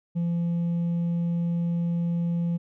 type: tone with hard clipping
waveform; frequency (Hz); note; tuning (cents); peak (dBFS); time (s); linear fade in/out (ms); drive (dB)
triangle; 170.7; F3; -39; -22; 0.15-2.58; 20; 1
effects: none